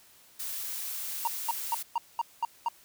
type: noise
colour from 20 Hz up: blue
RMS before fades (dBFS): -36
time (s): 0.39-1.83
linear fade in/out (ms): 10
type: tone bursts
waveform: triangle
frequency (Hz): 932.3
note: A#5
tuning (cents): 0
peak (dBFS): -23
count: 7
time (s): 1.25-2.685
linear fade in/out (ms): 2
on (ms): 25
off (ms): 210
effects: white hiss -58 dBFS RMS until 2.84 s